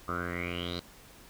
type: tone with low-pass filter sweep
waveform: 10% pulse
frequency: 87.31 Hz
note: F2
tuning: in tune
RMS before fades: -35 dBFS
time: 0.08-0.8 s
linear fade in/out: 5 ms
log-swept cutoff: 1200 to 4300 Hz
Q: 8.5
effects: pink hiss -54 dBFS RMS until 1.29 s